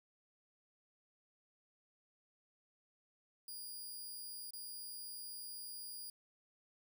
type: tone with dropouts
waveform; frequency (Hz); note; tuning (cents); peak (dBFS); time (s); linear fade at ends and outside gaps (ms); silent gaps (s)
10% pulse; 4852; D#8; -44; -39; 3.48-6.1; 2; 4.507-4.534
effects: none